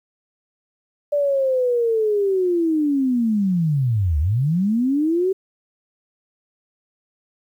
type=linear two-way sweep; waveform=sine; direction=down then up; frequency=587.3 to 70.1 to 388.7 Hz; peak=-16 dBFS; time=1.12-5.33 s; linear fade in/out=10 ms; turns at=4.19 s; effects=9-bit